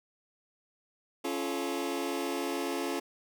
sawtooth chord, Db augmented, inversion none, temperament just, 277.2 / 346.5 / 433.1 Hz, Db4 / F4 / A4, 0 / -14 / -27 cents, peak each -31 / -31 / -33 dBFS, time 1.24-3 s, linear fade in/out 10 ms, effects none

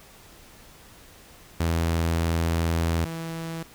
sawtooth tone pair in turn, 83 / 164.24 Hz, E2 / E3, +12 / -6 cents, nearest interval octave, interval 1182 cents, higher second, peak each -18 / -27 dBFS, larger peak first, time 1.6-3.05 / 3.05-3.63 s, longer first, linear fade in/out 5 ms, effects pink hiss -50 dBFS RMS until 3.74 s

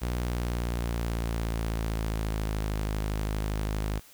sawtooth tone with pitch glide, 60.3 to 52.49 Hz, B1 to G#1, -41 to +19 cents, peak -24 dBFS, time 0.01-4 s, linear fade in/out 20 ms, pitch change -240 cents, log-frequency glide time 0.24-2.74 s, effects white hiss -54 dBFS RMS until 4.13 s

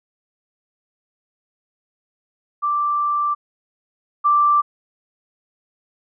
sine tone pair in turn, 1174.7 / 1174.7 Hz, D6 / D6, 0 / 0 cents, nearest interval unison, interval 0 cents, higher neither, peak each -17 / -12 dBFS, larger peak second, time 2.62-3.35 / 4.24-4.62 s, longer first, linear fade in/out 20 ms, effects none

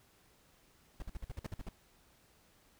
brown noise bursts, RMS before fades -40 dBFS, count 10, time 1-1.688 s, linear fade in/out 2 ms, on 22 ms, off 52 ms, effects pink hiss -67 dBFS RMS until 2.79 s

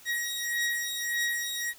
sawtooth beating tone pair, 1895 / 1896.7 Hz, A#6 / A#6, +28 / +29 cents, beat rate 1.7 Hz, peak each -29 / -27 dBFS, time 0.05-1.74 s, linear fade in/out 50 ms, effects white hiss -53 dBFS RMS until 1.78 s

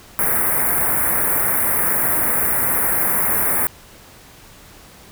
white band-stop noise, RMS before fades -18 dBFS, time 0.19-3.67 s, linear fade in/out 0 ms, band 2100 to 9600 Hz, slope 48 dB/octave, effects pink hiss -44 dBFS RMS until 5.11 s

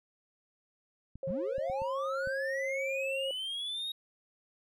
clicks, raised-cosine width 5 ms, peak -33 dBFS, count 6, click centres 1.156 / 1.307 / 1.582 / 1.699 / 1.819 / 2.273 s
sine tone, 539 Hz, C#5, 49 cents flat, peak -33 dBFS, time 1.23-3.31 s, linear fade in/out 2 ms
triangle linear sweep, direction up, 138.3 to 3788 Hz, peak -33 dBFS, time 1.27-3.92 s, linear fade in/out 5 ms
effects none

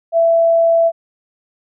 sine tone, 666 Hz, E5, 18 cents sharp, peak -9 dBFS, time 0.12-0.92 s, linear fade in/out 50 ms, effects none

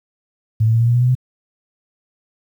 sine tone with pitch steps, 110 / 112.31 / 114.67 / 117.08 / 119.54 / 122.05 / 124.62 / 127.24 Hz, A2 / A2 / A#2 / A#2 / A#2 / B2 / B2 / C3, 0 / +36 / -28 / +8 / +44 / -20 / +16 / -48 cents, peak -11 dBFS, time 0.6-1.152 s, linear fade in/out 10 ms, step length 69 ms, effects 8-bit

